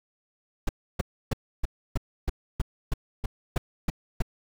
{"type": "noise bursts", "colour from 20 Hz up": "brown", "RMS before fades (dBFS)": -23, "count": 12, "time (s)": [0.67, 4.222], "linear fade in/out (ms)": 5, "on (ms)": 21, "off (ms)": 300, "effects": []}